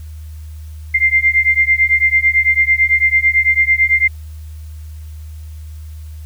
sine beating tone pair, 2093 / 2102 Hz, C7 / C7, 0 / +7 cents, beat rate 9 Hz, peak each -13 dBFS, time 0.94-4.08 s, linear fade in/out 10 ms, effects added 77 Hz sine -28 dBFS peak until 6.25 s + white hiss -50 dBFS RMS until 6.25 s

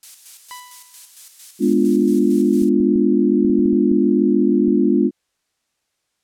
violet noise with tremolo, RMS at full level -32 dBFS, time 0.03-2.69 s, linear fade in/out 0 ms, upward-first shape square, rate 4.4 Hz, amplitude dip 50%
sawtooth tone with exponential decay, 992 Hz, B5, 7 cents sharp, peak -27 dBFS, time 0.51-1.11 s, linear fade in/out 0 ms, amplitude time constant 130 ms
sine chord, G# diminished seventh, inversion none, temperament equal, 207.7 / 246.9 / 293.7 / 349.2 Hz, G#3 / B3 / D4 / F4, 0 / 0 / 0 / 0 cents, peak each -18 dBFS, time 1.59-5.11 s, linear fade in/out 50 ms
clicks, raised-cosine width 3 ms, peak -21 dBFS, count 10, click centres 2.621 / 2.803 / 2.958 / 3.449 / 3.5 / 3.592 / 3.658 / 3.731 / 3.916 / 4.681 s
effects white hiss -72 dBFS RMS until 6.23 s + low-pass 9000 Hz 12 dB/octave

